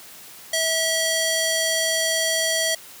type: tone with band-pass filter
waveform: square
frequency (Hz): 649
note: E5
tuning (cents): -27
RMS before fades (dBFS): -22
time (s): 0.53-2.75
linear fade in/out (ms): 5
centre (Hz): 6800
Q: 0.54
effects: white hiss -43 dBFS RMS until 3 s + high-pass 100 Hz 12 dB/octave